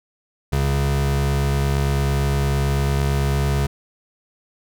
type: tone pair together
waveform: square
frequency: 69.3 / 138.2 Hz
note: C#2 / C#3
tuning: 0 / -5 cents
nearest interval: octave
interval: 1195 cents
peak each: -21 dBFS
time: 0.52-3.67 s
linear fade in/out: 10 ms
effects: none